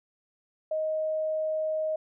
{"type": "tone", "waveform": "sine", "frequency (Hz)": 626, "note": "D#5", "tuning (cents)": 10, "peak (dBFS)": -26, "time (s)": [0.71, 1.96], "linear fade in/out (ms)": 5, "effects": []}